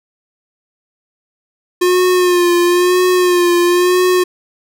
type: tone with vibrato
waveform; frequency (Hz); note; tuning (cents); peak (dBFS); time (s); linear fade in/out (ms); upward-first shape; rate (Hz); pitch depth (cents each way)
square; 356.9; F4; +38; -10; 1.81-4.24; 10; sine; 1; 40
effects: none